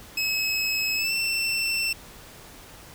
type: tone with pitch glide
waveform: 25% pulse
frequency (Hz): 2574 to 2688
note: E7 to E7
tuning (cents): -42 to +33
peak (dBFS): -20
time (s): 0.17-1.93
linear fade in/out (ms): 5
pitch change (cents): +75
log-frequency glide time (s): 0.96-1.13
effects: pink hiss -46 dBFS RMS until 2.94 s